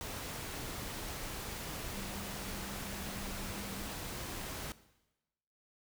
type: tone in noise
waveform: sine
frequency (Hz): 197.6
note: G3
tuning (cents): +14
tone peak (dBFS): -47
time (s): 1.92-3.86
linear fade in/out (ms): 0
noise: pink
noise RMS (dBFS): -42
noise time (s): 0.01-4.72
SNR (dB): -8
effects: noise-tail reverb RT60 1.0 s tail -17 dB re dry